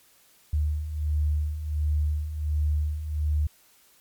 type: beating tone pair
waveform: sine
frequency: 74.3 / 75.7 Hz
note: D2 / D#2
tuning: +21 / -47 cents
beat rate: 1.4 Hz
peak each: -30 / -24 dBFS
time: 0.53-3.47 s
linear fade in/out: 5 ms
effects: white hiss -59 dBFS RMS until 4 s + MP3 96 kbps

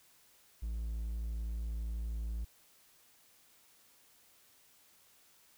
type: tone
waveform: triangle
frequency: 56.1 Hz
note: A1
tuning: 34 cents sharp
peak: -33 dBFS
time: 0.62-2.45 s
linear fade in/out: 10 ms
effects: white hiss -65 dBFS RMS until 5.57 s

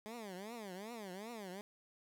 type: tone with vibrato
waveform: 15% pulse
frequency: 207.7 Hz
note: G#3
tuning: in tune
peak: -39 dBFS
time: 0.06-1.61 s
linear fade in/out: 0 ms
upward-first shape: triangle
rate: 2.6 Hz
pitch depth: 290 cents each way
effects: none

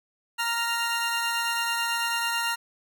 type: tone pair together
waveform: 20% pulse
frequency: 932.3 / 1393.9 Hz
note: A#5 / F6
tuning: 0 / -4 cents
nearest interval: perfect fifth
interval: 696 cents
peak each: -23 / -23 dBFS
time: 0.38-2.56 s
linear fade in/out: 20 ms
effects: none

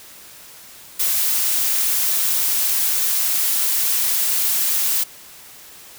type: noise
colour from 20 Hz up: blue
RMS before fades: -19 dBFS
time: 0.99-5.04 s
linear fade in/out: 10 ms
effects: white hiss -42 dBFS RMS until 5.98 s

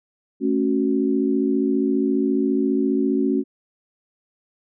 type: chord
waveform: sine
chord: F# minor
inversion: first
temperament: equal with one note detuned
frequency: 220 / 274.8 / 370 Hz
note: A3 / C#4 / F#4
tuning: 0 / -15 / 0 cents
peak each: -23 / -20 / -23 dBFS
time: 0.4-3.44 s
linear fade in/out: 50 ms
effects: none

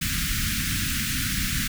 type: band-stop noise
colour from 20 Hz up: pink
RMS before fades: -26 dBFS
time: 0.01-1.68 s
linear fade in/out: 10 ms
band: 270 to 1400 Hz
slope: 48 dB/octave
effects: none

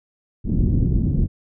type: low-pass noise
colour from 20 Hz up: pink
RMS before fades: -18 dBFS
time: 0.44-1.28 s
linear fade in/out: 50 ms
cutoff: 270 Hz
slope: 24 dB/octave
effects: none

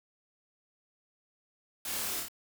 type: noise with echo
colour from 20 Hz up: white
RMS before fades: -38 dBFS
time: 1.85-2.2 s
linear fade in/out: 2 ms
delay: 28 ms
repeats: 3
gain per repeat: -2 dB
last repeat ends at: 2.284 s
effects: none

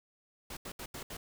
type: noise bursts at uneven times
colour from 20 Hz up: pink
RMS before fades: -43 dBFS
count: 5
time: 0.5-0.57 / 0.65-0.72 / 0.79-0.86 / 0.94-1.03 / 1.1-1.17 s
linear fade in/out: 5 ms
effects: none

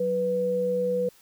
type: tone pair together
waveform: sine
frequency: 185 / 493.6 Hz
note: F#3 / B4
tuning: 0 / -1 cents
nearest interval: octave + perfect fourth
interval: 1699 cents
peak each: -32 / -23 dBFS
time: 0-1.09 s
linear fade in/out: 5 ms
effects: white hiss -57 dBFS RMS until 1.21 s

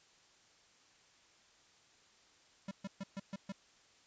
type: tone bursts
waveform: square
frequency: 196 Hz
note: G3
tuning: in tune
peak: -40 dBFS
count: 6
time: 2.68-3.522 s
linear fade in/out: 5 ms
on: 32 ms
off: 130 ms
effects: white hiss -66 dBFS RMS until 4.06 s + resampled to 16000 Hz

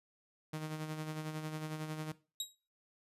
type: tone with tremolo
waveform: sawtooth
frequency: 155.4 Hz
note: D#3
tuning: 2 cents flat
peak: -33 dBFS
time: 0.53-2.12 s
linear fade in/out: 5 ms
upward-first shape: sine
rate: 11 Hz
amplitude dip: 50%
type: tone with exponential decay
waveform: 25% pulse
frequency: 3821 Hz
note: A#7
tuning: 42 cents sharp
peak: -29 dBFS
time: 2.4-2.55 s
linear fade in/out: 2 ms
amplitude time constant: 32 ms
effects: noise-tail reverb RT60 0.3 s tail -17 dB re dry + resampled to 32000 Hz

